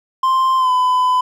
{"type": "tone with pitch glide", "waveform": "triangle", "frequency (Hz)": [1047, 1006.7], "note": ["C6", "B5"], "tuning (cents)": [1, 33], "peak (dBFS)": -10, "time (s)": [0.23, 1.21], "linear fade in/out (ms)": 5, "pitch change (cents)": -68, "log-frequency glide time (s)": [0.57, 0.71], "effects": []}